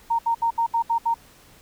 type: tone bursts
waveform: sine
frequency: 924 Hz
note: A#5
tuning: 16 cents flat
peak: -18 dBFS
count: 7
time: 0.1-1.143 s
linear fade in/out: 10 ms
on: 89 ms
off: 70 ms
effects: pink hiss -52 dBFS RMS until 1.61 s